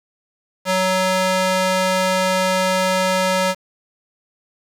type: tone with high-pass filter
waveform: square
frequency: 186.6 Hz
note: F#3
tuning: 15 cents sharp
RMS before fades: -18 dBFS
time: 0.65-3.55 s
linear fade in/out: 50 ms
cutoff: 450 Hz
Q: 0.82
effects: low-pass 10000 Hz 12 dB/octave + 7-bit